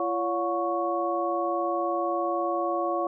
sine tone cluster, 341.4 / 565 / 720 / 1110 Hz, F4 / C#5 / F#5 / C#6, -39 / +33 / -47 / +2 cents, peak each -30 dBFS, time 0-3.07 s, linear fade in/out 2 ms, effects none

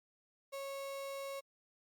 35% pulse tone, 550 Hz, C#5, 14 cents flat, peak -39 dBFS, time 0.52-1.41 s, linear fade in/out 20 ms, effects MP3 96 kbps

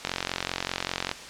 click train, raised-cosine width 0.2 ms, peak -9 dBFS, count 49, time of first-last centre 0.05-1.114 s, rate 45.1 Hz, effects white hiss -41 dBFS RMS until 1.29 s + low-pass 6000 Hz 12 dB/octave

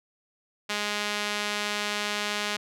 sawtooth tone with band-pass filter, 207.7 Hz, G#3, in tune, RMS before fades -30 dBFS, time 0.69-2.57 s, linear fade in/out 10 ms, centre 3200 Hz, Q 0.77, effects none

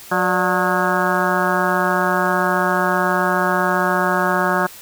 harmonic tone with a mistuned harmonic, 181.5 Hz, F#3, 33 cents flat, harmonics 1 / 2 / 3 / 4 / 5 / 6 / 7 / 8 / 9, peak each -24 / -24 / -24 / -24 / -24 / -24 / -24 / -24 / -24 dBFS, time 0.11-4.67 s, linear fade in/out 10 ms, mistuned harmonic 3, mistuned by +110 cents, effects white hiss -39 dBFS RMS until 4.81 s

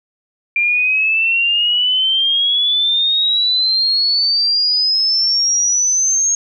sine exponential sweep, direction up, 2376 to 6550 Hz, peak -12 dBFS, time 0.56-6.35 s, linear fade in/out 2 ms, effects none

